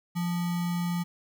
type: tone with sample-and-hold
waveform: sine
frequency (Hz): 173.9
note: F3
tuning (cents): -7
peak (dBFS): -26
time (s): 0.15-1.04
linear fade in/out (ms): 20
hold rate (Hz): 1050
effects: none